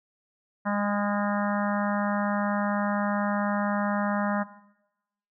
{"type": "harmonic tone with a mistuned harmonic", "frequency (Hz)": 204.3, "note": "G#3", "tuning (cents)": -28, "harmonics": [1, 3, 4, 5, 6, 7, 8, 9], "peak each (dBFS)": [-27, -32, -34, -33, -36, -36, -38, -39], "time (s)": [0.65, 4.44], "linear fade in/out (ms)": 20, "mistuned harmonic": 6, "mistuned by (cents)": 22, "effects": ["noise-tail reverb RT60 0.9 s tail -17 dB re dry"]}